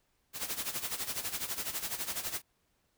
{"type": "noise with tremolo", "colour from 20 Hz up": "white", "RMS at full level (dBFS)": -34, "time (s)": [0.33, 2.42], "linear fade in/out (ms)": 50, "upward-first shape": "sine", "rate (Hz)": 12, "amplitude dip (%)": 75, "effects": ["pink hiss -75 dBFS RMS until 2.97 s"]}